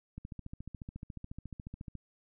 click train, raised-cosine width 5 ms, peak -30 dBFS, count 26, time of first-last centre 0.18-1.953 s, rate 14.1 Hz, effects none

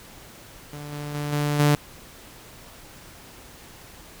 sawtooth tone with level steps, 146.83 Hz, D3, in tune, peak -31 / -27 / -23 / -18 / -12 dBFS, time 0.73-1.75 s, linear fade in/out 2 ms, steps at 0.92 / 1.14 / 1.32 / 1.59 s, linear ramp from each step 10 ms, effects pink hiss -46 dBFS RMS until 4.2 s

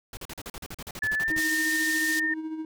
pink noise bursts, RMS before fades -38 dBFS, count 16, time 0.13-1.401 s, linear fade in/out 2 ms, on 41 ms, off 41 ms
sine tone with pitch glide, 1733 to 1821.3 Hz, A6 to A#6, -27 to -41 cents, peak -24 dBFS, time 1.02-2.34 s, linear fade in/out 5 ms, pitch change +86 cents, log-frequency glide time 1.15-1.35 s
triangle tone with tremolo, 316 Hz, D#4, 27 cents sharp, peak -27 dBFS, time 1.3-2.65 s, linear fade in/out 2 ms, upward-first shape sine, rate 14 Hz, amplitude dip 50%
pink band-pass noise, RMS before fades -34 dBFS, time 1.37-2.2 s, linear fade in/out 10 ms, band 4200 to 12000 Hz, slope 12 dB/octave
effects none

